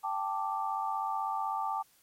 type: chord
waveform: sine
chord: G suspended second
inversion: none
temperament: equal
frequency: 784 / 880 / 1174.7 Hz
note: G5 / A5 / D6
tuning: 0 / 0 / 0 cents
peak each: -35 / -34 / -35 dBFS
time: 0.03-1.83 s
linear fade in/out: 20 ms
effects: white hiss -65 dBFS RMS until 2.02 s + MP3 64 kbps